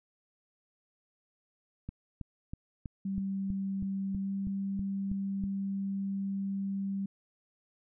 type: click train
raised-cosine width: 5 ms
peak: -26 dBFS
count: 12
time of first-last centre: 1.89-5.438 s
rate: 3.1 Hz
type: tone with pitch glide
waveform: sine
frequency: 194.5 to 196.08 Hz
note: G3 to G3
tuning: -13 to +1 cents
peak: -31 dBFS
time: 3.05-7.06 s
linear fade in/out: 5 ms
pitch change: +14 cents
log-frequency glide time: 4.21-4.3 s
effects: none